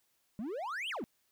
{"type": "exponential two-way sweep", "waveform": "triangle", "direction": "up then down", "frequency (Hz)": [195, 3322, 195], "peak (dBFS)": -34, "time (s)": [0.39, 1.04], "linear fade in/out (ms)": 0, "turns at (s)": 0.89, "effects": ["white hiss -75 dBFS RMS until 1.31 s"]}